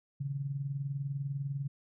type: tone with tremolo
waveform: sine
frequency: 139.5 Hz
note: C#3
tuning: 11 cents sharp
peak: -30 dBFS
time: 0.2-1.68 s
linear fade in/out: 10 ms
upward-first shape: sine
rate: 20 Hz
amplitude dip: 65%
effects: none